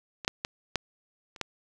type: clicks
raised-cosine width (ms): 0.2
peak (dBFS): -20 / -7 / -13 / -9 / -29 / -12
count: 6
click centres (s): 0.248 / 0.279 / 0.449 / 0.757 / 1.362 / 1.413
effects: none